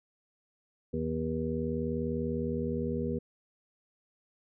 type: harmonic tone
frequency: 79.9 Hz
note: D#2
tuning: 47 cents sharp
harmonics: 1 / 2 / 3 / 5 / 6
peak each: -38 / -36 / -34 / -37 / -36 dBFS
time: 0.93-3.19 s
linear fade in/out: 10 ms
effects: none